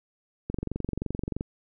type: click train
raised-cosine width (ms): 3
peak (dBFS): -17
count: 22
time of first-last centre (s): 0.5-1.409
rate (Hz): 23.1
effects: none